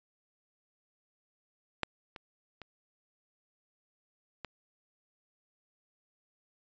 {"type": "clicks", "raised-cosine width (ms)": 0.3, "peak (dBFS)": [-13, -28, -29, -23], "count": 4, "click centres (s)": [1.833, 2.162, 2.617, 4.447], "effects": ["resampled to 16000 Hz"]}